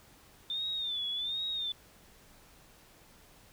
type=tone with vibrato; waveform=sine; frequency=3576 Hz; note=A7; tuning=27 cents sharp; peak=-32 dBFS; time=0.5-1.72 s; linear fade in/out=2 ms; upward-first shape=sine; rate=1.3 Hz; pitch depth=100 cents each way; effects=pink hiss -59 dBFS RMS until 3.52 s